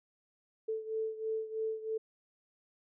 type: beating tone pair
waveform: sine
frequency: 440 / 443.1 Hz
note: A4 / A4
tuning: 0 / +12 cents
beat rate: 3.1 Hz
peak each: -35 / -39 dBFS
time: 0.68-1.98 s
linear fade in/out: 10 ms
effects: none